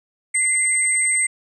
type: tone pair together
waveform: sine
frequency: 2069 / 8276 Hz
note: C7 / C9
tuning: -20 / -20 cents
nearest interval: 2 octaves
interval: 2400 cents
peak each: -20 / -18 dBFS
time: 0.34-1.27 s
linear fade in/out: 10 ms
effects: none